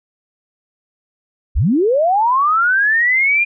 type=linear sweep; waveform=sine; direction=up; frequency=33.65 to 2433 Hz; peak=-11 dBFS; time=1.55-3.45 s; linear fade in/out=20 ms; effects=none